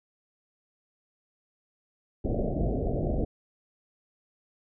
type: low-pass noise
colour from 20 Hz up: pink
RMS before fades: -28 dBFS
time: 2.24-3.25 s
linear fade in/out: 10 ms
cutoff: 710 Hz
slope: 96 dB/octave
effects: none